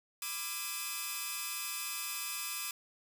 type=tone cluster; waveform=5% pulse; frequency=1009 / 1181 / 1351 / 1642 / 2556 Hz; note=B5 / D6 / E6 / G#6 / D#7; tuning=+37 / +9 / +42 / -20 / +46 cents; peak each=-35 / -29 / -37 / -36 / -31 dBFS; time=0.22-2.71 s; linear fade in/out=2 ms; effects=none